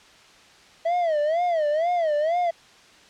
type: tone with vibrato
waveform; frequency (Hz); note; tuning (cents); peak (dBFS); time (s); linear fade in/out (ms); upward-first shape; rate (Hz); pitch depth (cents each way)
triangle; 648; E5; -30; -18; 0.85-2.51; 10; sine; 2.1; 170
effects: white hiss -51 dBFS RMS until 3.09 s + low-pass 5000 Hz 12 dB/octave